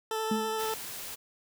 20% pulse tone with vibrato, 440 Hz, A4, in tune, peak -25 dBFS, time 0.11-0.74 s, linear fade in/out 2 ms, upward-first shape square, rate 12 Hz, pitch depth 9 cents each way
sine tone with exponential decay, 215.8 Hz, A3, 33 cents flat, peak -24 dBFS, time 0.31-0.65 s, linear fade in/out 5 ms, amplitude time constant 73 ms
white noise, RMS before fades -40 dBFS, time 0.58-1.16 s, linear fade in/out 20 ms
effects none

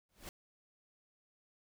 pink noise with exponential growth, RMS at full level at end -43 dBFS, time 0.09-0.29 s, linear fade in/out 1 ms, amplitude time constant 42 ms, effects none

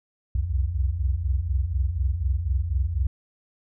sine tone cluster, 62.7 / 66.8 / 86.7 Hz, B1 / C2 / F2, +27 / +36 / -12 cents, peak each -26 dBFS, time 0.35-3.07 s, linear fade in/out 5 ms, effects none

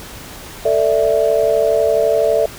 sine chord, A suspended fourth, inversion none, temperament equal with one note detuned, 445.9 / 587.3 / 659.3 Hz, A4 / D5 / E5, +23 / 0 / 0 cents, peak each -16 dBFS, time 0.65-2.46 s, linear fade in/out 5 ms, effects pink hiss -34 dBFS RMS until 2.58 s

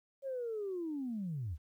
sine linear sweep, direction down, 554.4 to 66.5 Hz, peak -35 dBFS, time 0.22-1.58 s, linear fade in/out 50 ms, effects tanh soft clip ceiling -31 dBFS + 12-bit

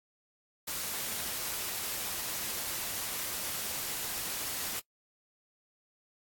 white noise, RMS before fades -36 dBFS, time 0.67-4.8 s, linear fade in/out 10 ms, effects noise-tail reverb RT60 0.1 s tail -21 dB re dry + AAC 64 kbps

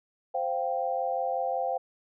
sine chord, C suspended fourth, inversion none, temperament equal, 523.3 / 698.5 / 784 Hz, C5 / F5 / G5, 0 / 0 / 0 cents, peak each -31 dBFS, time 0.34-1.78 s, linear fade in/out 10 ms, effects none

